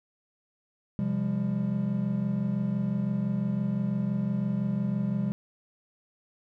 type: chord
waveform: triangle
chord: C suspended fourth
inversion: none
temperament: equal with one note detuned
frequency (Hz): 130.81 / 174.61 / 200.5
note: C3 / F3 / G3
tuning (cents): 0 / 0 / +39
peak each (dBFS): -30 / -30 / -26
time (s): 0.99-5.32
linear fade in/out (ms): 0
effects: none